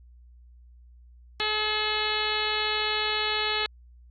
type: harmonic tone with a mistuned harmonic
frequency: 427.1 Hz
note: G#4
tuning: 48 cents sharp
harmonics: 1 / 2 / 3 / 4 / 5 / 6 / 7 / 8 / 9 / 10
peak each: -34 / -34 / -34 / -34 / -34 / -34 / -34 / -34 / -34 / -34 dBFS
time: 1.4-3.66 s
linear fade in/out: 0 ms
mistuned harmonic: 6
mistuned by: +18 cents
effects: added 60 Hz sine -49 dBFS peak until 4.1 s + AAC 32 kbps